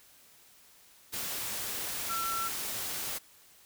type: tone in noise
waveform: sine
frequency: 1347 Hz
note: E6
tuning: 37 cents sharp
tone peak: -32 dBFS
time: 2.09-2.49 s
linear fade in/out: 20 ms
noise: white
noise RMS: -36 dBFS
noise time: 1.12-3.19 s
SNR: +1 dB
effects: white hiss -59 dBFS RMS until 3.65 s